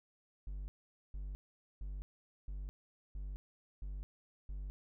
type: tone bursts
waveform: triangle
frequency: 48.89 Hz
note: G1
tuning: 4 cents flat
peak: -38 dBFS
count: 7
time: 0.47-4.7 s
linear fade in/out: 0 ms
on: 210 ms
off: 460 ms
effects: none